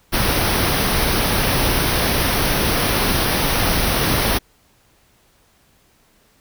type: band-stop noise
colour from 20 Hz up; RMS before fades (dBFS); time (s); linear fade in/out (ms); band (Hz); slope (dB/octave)
pink; -18; 0.12-4.39; 20; 6000 to 9000; 96
effects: pink hiss -57 dBFS RMS until 6.4 s